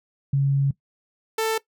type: tone pair in turn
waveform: sine / sawtooth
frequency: 138.59 / 443.6 Hz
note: C#3 / A4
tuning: 0 / +14 cents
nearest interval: octave + minor sixth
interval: 2014 cents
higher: second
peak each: -17 dBFS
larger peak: neither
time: 0.33-0.71 / 1.38-1.58 s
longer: first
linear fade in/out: 5 ms
effects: noise-tail reverb RT60 0.1 s tail -19 dB re dry